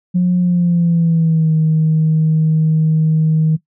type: tone with pitch glide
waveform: sine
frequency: 179 to 157.64 Hz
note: F3 to D#3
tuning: +43 to +23 cents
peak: -9 dBFS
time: 0.14-3.57 s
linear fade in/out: 20 ms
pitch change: -220 cents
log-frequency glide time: 0.39-1.53 s
effects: noise-tail reverb RT60 0.1 s tail -18 dB re dry + tanh soft clip ceiling -6 dBFS